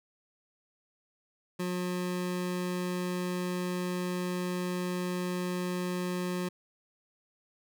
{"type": "tone", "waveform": "25% pulse", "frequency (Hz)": 180, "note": "F#3", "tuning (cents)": -47, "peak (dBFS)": -27, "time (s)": [1.59, 6.49], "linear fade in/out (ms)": 10, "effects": []}